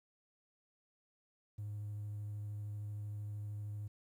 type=tone with vibrato; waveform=triangle; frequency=104.1 Hz; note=G#2; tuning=5 cents sharp; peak=-37 dBFS; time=1.58-3.88 s; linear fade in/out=10 ms; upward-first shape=triangle; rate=13 Hz; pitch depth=13 cents each way; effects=tanh soft clip ceiling -36 dBFS + 12-bit